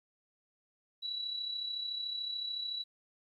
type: tone with amplitude modulation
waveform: sine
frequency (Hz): 3928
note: B7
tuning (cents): -10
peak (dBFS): -33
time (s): 1.02-2.84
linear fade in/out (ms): 20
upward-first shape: sine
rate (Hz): 33.7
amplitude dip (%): 50
effects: 12-bit